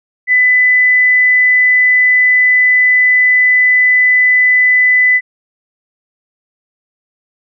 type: tone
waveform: sine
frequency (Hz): 2000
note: B6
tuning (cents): +21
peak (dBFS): -6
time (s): 0.27-5.21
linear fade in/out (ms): 50
effects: none